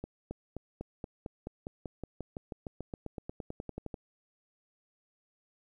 accelerating click train, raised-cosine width 2 ms, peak -25 dBFS, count 26, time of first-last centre 0.04-3.942 s, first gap 270 ms, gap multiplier 0.95, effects 11-bit

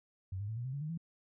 sine tone with pitch steps, 94.3 / 102.24 / 110.85 / 120.19 / 130.31 / 141.29 / 153.19 / 166.09 Hz, F#2 / G#2 / A2 / B2 / C3 / C#3 / D#3 / E3, +33 / -27 / +13 / -47 / -7 / +33 / -27 / +13 cents, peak -36 dBFS, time 0.32-0.976 s, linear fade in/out 5 ms, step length 82 ms, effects none

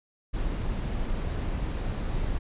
brown noise, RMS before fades -29 dBFS, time 0.33-2.39 s, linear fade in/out 20 ms, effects resampled to 8000 Hz

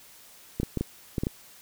clicks, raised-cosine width 3 ms, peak -14 dBFS, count 7, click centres 0.6 / 0.632 / 0.773 / 0.81 / 1.182 / 1.235 / 1.269 s, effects white hiss -52 dBFS RMS until 1.61 s

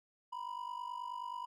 triangle ring-modulated tone, 979 Hz, B5, 15 cents flat, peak -35 dBFS, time 0.32-1.46 s, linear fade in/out 10 ms, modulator 24.7 Hz, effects none

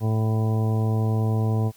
harmonic tone, 110 Hz, A2, in tune, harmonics 1 / 2 / 3 / 4 / 5 / 6 / 7 / 9, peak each -20 / -29 / -35 / -33 / -40 / -39 / -37 / -40 dBFS, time 0-1.72 s, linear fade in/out 50 ms, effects white hiss -55 dBFS RMS until 1.76 s

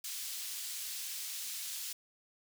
pink high-pass noise, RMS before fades -41 dBFS, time 0.04-1.93 s, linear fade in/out 5 ms, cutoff 4100 Hz, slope 12 dB/octave, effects none

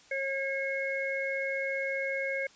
harmonic tone, 543 Hz, C#5, 36 cents flat, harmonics 1 / 3 / 4, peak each -33 / -37 / -33 dBFS, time 0.11-2.47 s, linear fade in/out 5 ms, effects white hiss -58 dBFS RMS until 2.55 s + resampled to 16000 Hz

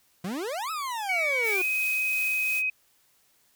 40% pulse exponential two-way sweep, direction up then down, 167.4 to 1319 to 361.1 Hz, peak -29 dBFS, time 0.24-1.62 s, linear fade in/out 5 ms, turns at 0.71 s
sine tone with pitch glide, 2262 to 2524 Hz, C#7 to D#7, +34 to +24 cents, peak -24 dBFS, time 1.09-2.7 s, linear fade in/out 5 ms, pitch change +190 cents, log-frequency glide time 1.52-1.64 s
blue noise with tremolo, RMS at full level -36 dBFS, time 1.42-2.63 s, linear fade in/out 50 ms, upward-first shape sine, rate 2.8 Hz, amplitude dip 25%
effects white hiss -65 dBFS RMS until 3.55 s

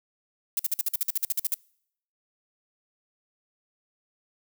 violet noise bursts, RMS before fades -25 dBFS, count 14, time 0.57-1.542 s, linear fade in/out 2 ms, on 23 ms, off 50 ms, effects noise-tail reverb RT60 0.7 s tail -26 dB re dry

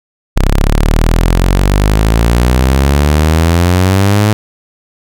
sawtooth exponential sweep, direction up, 32.46 to 107.6 Hz, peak -3 dBFS, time 0.36-4.33 s, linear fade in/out 0 ms, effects none

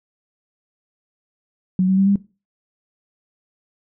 sine tone with pitch steps, 185 / 189.76 / 194.65 / 199.66 Hz, F#3 / F#3 / G3 / G3, 0 / +44 / -12 / +32 cents, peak -13 dBFS, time 1.79-2.158 s, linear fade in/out 2 ms, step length 92 ms, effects noise-tail reverb RT60 0.3 s tail -19 dB re dry

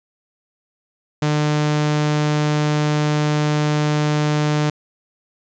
sawtooth tone, 150 Hz, D3, 37 cents sharp, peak -12 dBFS, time 1.22-4.7 s, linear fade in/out 5 ms, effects resampled to 16000 Hz

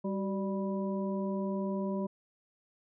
harmonic tone with a mistuned harmonic, 196.4 Hz, G3, 4 cents sharp, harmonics 1 / 2 / 3 / 5, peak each -32 / -38 / -39 / -43 dBFS, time 0.04-2.07 s, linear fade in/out 10 ms, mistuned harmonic 2, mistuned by -68 cents, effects none

